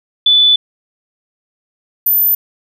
sine tone pair in turn, 3482 / 13928 Hz, A7 / A9, -19 / -19 cents, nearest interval 2 octaves, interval 2400 cents, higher second, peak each -6 / -9 dBFS, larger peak first, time 0.26-0.56 / 2.06-2.35 s, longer first, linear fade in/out 5 ms, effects none

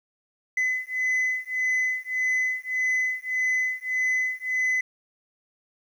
sine beating tone pair, 2019 / 2020.7 Hz, B6 / B6, +38 / +39 cents, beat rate 1.7 Hz, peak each -24 dBFS, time 0.57-4.81 s, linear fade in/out 5 ms, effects tanh soft clip ceiling -20 dBFS + 9-bit

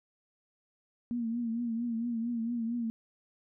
sine tone with vibrato, 233.1 Hz, A#3, in tune, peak -30 dBFS, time 1.11-2.9 s, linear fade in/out 0 ms, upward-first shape triangle, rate 4.4 Hz, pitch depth 76 cents each way, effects none

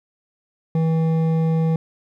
triangle tone with hard clipping, 161.9 Hz, E3, 31 cents flat, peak -18 dBFS, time 0.75-1.76 s, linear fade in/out 2 ms, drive 13 dB, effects none

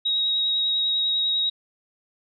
sine tone with vibrato, 3800 Hz, A#7, 33 cents sharp, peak -20 dBFS, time 0.05-1.5 s, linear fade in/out 10 ms, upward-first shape sine, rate 10 Hz, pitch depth 12 cents each way, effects none

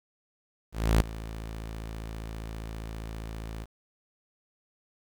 sawtooth tone with ADSR envelope, 55 Hz, A1, in tune, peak -14 dBFS, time 0.72-3.66 s, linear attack 290 ms, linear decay 4 ms, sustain -18 dB, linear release 33 ms, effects 9-bit

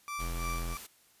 30% pulse tone with tremolo, 1170 Hz, D6, 7 cents flat, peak -32 dBFS, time 0.08-0.77 s, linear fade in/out 0 ms, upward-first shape sine, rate 3 Hz, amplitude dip 80%
square tone, 42.14 Hz, E1, 39 cents sharp, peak -34 dBFS, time 0.18-0.77 s, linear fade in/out 50 ms
white noise, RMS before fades -46 dBFS, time 0.19-0.87 s, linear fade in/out 10 ms
effects white hiss -64 dBFS RMS until 1.2 s + resampled to 32000 Hz

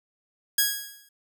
5% pulse tone with exponential decay, 1651 Hz, G#6, 11 cents flat, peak -6 dBFS, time 0.58-1.09 s, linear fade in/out 5 ms, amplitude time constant 110 ms, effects none

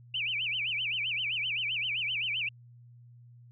sine tone with vibrato, 2650 Hz, E7, 9 cents sharp, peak -29 dBFS, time 0.14-2.49 s, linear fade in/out 5 ms, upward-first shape sine, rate 7.7 Hz, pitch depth 270 cents each way, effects added 120 Hz sine -51 dBFS peak until 3.51 s

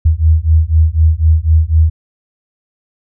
sine beating tone pair, 77.78 / 81.78 Hz, D#2 / E2, 0 / -13 cents, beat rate 4 Hz, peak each -10 dBFS, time 0.05-1.9 s, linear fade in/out 10 ms, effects none

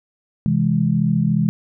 sine chord, C augmented, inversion none, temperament equal, 130.81 / 164.81 / 207.7 Hz, C3 / E3 / G#3, 0 / 0 / 0 cents, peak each -21 / -18 / -19 dBFS, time 0.46-1.49 s, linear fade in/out 0 ms, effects none

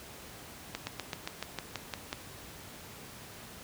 slowing click train, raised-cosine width 0.2 ms, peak -17 dBFS, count 10, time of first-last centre 0.75-2.129 s, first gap 120 ms, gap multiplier 1.06, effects pink hiss -48 dBFS RMS until 3.63 s + high-pass 60 Hz 12 dB/octave

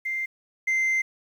sine tone pair in turn, 2093 / 2081 Hz, C7 / C7, 0 / -10 cents, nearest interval unison, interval 10 cents, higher first, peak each -25 / -18 dBFS, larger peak second, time 0.05-0.26 / 0.67-1.02 s, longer second, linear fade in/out 10 ms, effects tanh soft clip ceiling -20 dBFS + 9-bit

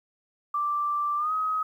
sine tone with pitch glide, 1174.7 to 1266.3 Hz, D6 to D#6, 0 to +30 cents, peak -24 dBFS, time 0.54-1.63 s, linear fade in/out 5 ms, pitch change +130 cents, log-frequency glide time 1.17-1.32 s, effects 10-bit

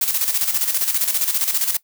blue noise with tremolo, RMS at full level -18 dBFS, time 0.01-1.77 s, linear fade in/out 5 ms, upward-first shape square, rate 15 Hz, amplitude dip 60%, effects noise-tail reverb RT60 0.1 s tail -19 dB re dry

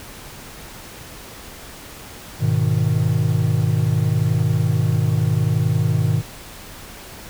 triangle chord, G# minor, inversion none, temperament just, 103.83 / 124.59 / 155.74 Hz, G#2 / B2 / D#3, 0 / +16 / +2 cents, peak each -18 dBFS, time 2.39-6.23 s, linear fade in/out 50 ms, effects pink hiss -38 dBFS RMS until 7.29 s

